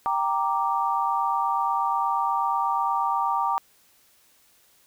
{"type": "chord", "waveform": "sine", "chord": "G minor", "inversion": "none", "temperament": "equal", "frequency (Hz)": [784, 932.3, 1174.7], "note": ["G5", "Bb5", "D6"], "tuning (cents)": [0, 0, 0], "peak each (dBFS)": [-27, -25, -26], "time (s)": [0.06, 3.58], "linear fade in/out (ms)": 0, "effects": ["white hiss -60 dBFS RMS until 4.86 s"]}